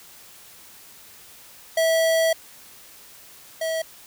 square tone pair in turn, 652 / 647.1 Hz, E5 / E5, -19 / -32 cents, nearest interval unison, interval 13 cents, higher first, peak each -18 / -24 dBFS, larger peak first, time 1.77-2.33 / 3.61-3.82 s, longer first, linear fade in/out 5 ms, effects white hiss -47 dBFS RMS until 4.06 s

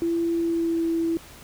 sine tone with pitch glide, 336.2 to 330.8 Hz, E4 to E4, +34 to +6 cents, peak -21 dBFS, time 0.02-1.17 s, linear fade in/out 0 ms, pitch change -28 cents, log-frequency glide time 0.32-0.85 s, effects pink hiss -46 dBFS RMS until 1.43 s

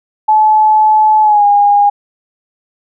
sine tone with pitch glide, 861 to 816.4 Hz, A5 to G#5, -38 to -30 cents, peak -5 dBFS, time 0.28-1.9 s, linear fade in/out 10 ms, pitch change -92 cents, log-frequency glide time 1.22-1.45 s, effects none

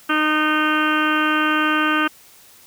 harmonic tone with a mistuned harmonic, 307 Hz, D#4, 23 cents flat, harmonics 1 / 2 / 3 / 4 / 5 / 6 / 7 / 8 / 9 / 10, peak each -21 / -31 / -30 / -21 / -21 / -32 / -33 / -31 / -27 / -30 dBFS, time 0.09-2.08 s, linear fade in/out 10 ms, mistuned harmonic 10, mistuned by +33 cents, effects white hiss -48 dBFS RMS until 2.66 s

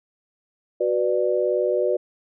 sine chord, B minor, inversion second, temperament just, 370.4 / 493.9 / 592.7 Hz, F#4 / B4 / D5, +2 / 0 / +16 cents, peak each -23 dBFS, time 0.8-1.97 s, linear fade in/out 10 ms, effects none

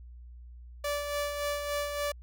sawtooth tone with tremolo, 581 Hz, D5, 19 cents flat, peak -25 dBFS, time 0.84-2.12 s, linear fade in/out 5 ms, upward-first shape sine, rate 3.5 Hz, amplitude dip 45%, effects added 60 Hz sine -45 dBFS peak until 2.22 s

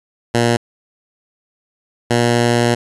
10% pulse tone pair in turn, 118.2 / 119.23 Hz, A#2 / A#2, +24 / +39 cents, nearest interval unison, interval 15 cents, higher second, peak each -4 dBFS, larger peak neither, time 0.34-0.57 / 2.1-2.75 s, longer second, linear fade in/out 10 ms, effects resampled to 24000 Hz

